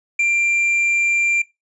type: tone with tanh clipping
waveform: sine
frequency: 2373 Hz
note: D7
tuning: 17 cents sharp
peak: -15 dBFS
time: 0.19-1.42 s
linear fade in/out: 5 ms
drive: 4 dB
effects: noise-tail reverb RT60 0.2 s tail -21 dB re dry + resampled to 22050 Hz